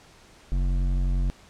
triangle tone with hard clipping, 45.62 Hz, F#1, 24 cents flat, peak -23 dBFS, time 0.52-1.3 s, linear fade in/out 0 ms, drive 14 dB, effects pink hiss -53 dBFS RMS until 1.49 s + low-pass 8000 Hz 12 dB/octave

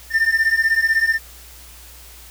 triangle beating tone pair, 1789 / 1805 Hz, A6 / A6, +28 / +44 cents, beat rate 16 Hz, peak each -17 / -15 dBFS, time 0.1-1.19 s, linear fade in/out 50 ms, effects added 60 Hz sine -43 dBFS peak until 2.3 s + white hiss -43 dBFS RMS until 2.3 s

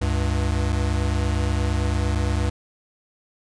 square tone pair together, 69.3 / 98 Hz, C#2 / G2, 0 / 0 cents, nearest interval tritone, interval 600 cents, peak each -23 / -24 dBFS, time 0.01-2.5 s, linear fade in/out 10 ms, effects resampled to 22050 Hz

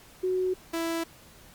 sine / sawtooth tone pair in turn, 370 / 331.2 Hz, F#4 / E4, 0 / +8 cents, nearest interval major second, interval 192 cents, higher first, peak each -24 dBFS, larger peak neither, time 0.23-0.54 / 0.73-1.04 s, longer neither, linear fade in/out 10 ms, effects pink hiss -53 dBFS RMS until 1.54 s + Opus 48 kbps

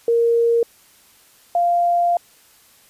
sine tone pair in turn, 466.2 / 695.3 Hz, A#4 / F5, 0 / -8 cents, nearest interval perfect fifth, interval 692 cents, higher second, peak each -13 / -14 dBFS, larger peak first, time 0.08-0.63 / 1.55-2.17 s, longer second, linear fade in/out 2 ms, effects white hiss -52 dBFS RMS until 2.89 s + resampled to 32000 Hz

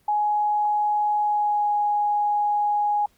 sine tone with pitch glide, 837 to 829.8 Hz, G#5 to G#5, +13 to -2 cents, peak -19 dBFS, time 0.08-3.06 s, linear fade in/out 5 ms, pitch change -15 cents, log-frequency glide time 1.21-1.71 s, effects pink hiss -63 dBFS RMS until 3.17 s + Opus 24 kbps

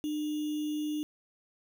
sine tone with sample-and-hold, 301.5 Hz, D4, 46 cents sharp, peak -30 dBFS, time 0.04-1.03 s, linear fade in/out 0 ms, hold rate 3150 Hz, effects none

